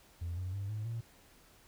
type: tone with pitch steps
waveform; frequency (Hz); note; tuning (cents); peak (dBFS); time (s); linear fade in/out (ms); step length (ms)
triangle; 85.4 / 92.06 / 99.24 / 106.98 / 115.32; F2 / F#2 / G2 / A2 / A#2; -38 / -8 / +22 / -48 / -18; -32; 0.21-1.01; 10; 160
effects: tanh soft clip ceiling -32 dBFS + pink hiss -62 dBFS RMS until 1.67 s